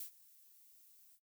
violet noise with ADSR envelope, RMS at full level -43 dBFS, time 0-1.2 s, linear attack 3 ms, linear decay 98 ms, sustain -21 dB, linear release 68 ms, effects noise-tail reverb RT60 0.1 s tail -19 dB re dry

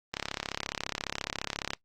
click train, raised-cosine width 0.2 ms, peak -13 dBFS, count 56, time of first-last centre 0.14-1.734 s, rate 34.5 Hz, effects noise-tail reverb RT60 0.1 s tail -20 dB re dry + Opus 32 kbps

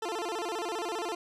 20% pulse tone with vibrato, 392 Hz, G4, in tune, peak -27 dBFS, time 0.02-1.15 s, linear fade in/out 5 ms, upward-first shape square, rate 15 Hz, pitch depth 210 cents each way, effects low-pass 9000 Hz 12 dB/octave

